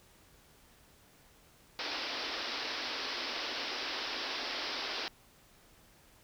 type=band-pass noise; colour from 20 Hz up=white; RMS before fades=-38 dBFS; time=1.79-5.08 s; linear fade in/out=0 ms; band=240 to 5400 Hz; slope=96 dB/octave; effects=pink hiss -62 dBFS RMS until 6.23 s